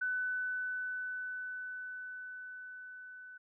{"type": "tone with level ramp", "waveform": "sine", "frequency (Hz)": 1500, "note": "F#6", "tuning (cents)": 23, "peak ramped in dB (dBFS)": [-31, -48], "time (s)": [0.01, 3.38], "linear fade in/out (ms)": 10, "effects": []}